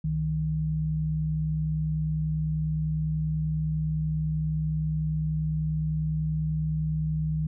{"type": "tone pair together", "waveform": "sine", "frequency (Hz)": [65.41, 155.57], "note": ["C2", "D#3"], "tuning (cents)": [0, 0], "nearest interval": "octave + minor third", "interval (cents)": 1500, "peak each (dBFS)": [-33, -25], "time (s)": [0.04, 7.47], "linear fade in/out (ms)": 5, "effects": []}